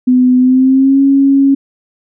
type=tone with pitch glide; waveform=sine; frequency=252.1 to 274.9 Hz; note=B3 to C#4; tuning=+36 to -14 cents; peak=-5 dBFS; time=0.07-1.55 s; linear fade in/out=10 ms; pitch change=+150 cents; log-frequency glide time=0.38-1.01 s; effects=none